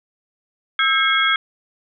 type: tone cluster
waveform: sine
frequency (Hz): 1305 / 1605 / 2163 / 3307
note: E6 / G6 / C#7 / G#7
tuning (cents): -18 / +40 / -43 / -8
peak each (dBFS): -20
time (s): 0.79-1.36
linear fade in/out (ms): 2
effects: none